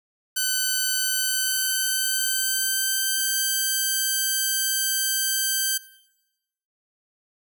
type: tone with pitch glide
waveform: 5% pulse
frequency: 1515 to 1560.3 Hz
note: F#6 to G6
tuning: +40 to -9 cents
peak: -11 dBFS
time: 0.36-5.78 s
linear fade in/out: 10 ms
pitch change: +51 cents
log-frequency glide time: 0.96-3.43 s
effects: noise-tail reverb RT60 1.0 s tail -20 dB re dry